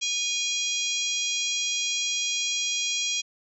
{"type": "harmonic tone with a mistuned harmonic", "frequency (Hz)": 818, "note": "G#5", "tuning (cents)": -26, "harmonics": [3, 4, 5, 6, 7, 8, 9], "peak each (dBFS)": [-32, -29, -36, -37, -31, -34, -39], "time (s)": [0.01, 3.22], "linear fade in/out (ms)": 20, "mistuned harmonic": 6, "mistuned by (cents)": -22, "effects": []}